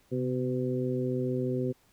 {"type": "harmonic tone with a mistuned harmonic", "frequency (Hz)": 126.5, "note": "B2", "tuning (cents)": 42, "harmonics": [1, 2, 3, 4], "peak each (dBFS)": [-32, -32, -32, -36], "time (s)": [0.11, 1.73], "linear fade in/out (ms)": 20, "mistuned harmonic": 1, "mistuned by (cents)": 53, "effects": ["pink hiss -65 dBFS RMS until 1.92 s"]}